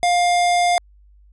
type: tone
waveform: square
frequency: 705 Hz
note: F5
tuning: 16 cents sharp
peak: -15 dBFS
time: 0.03-0.78 s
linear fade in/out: 0 ms
effects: added 50 Hz sine -47 dBFS peak until 1.32 s + resampled to 24000 Hz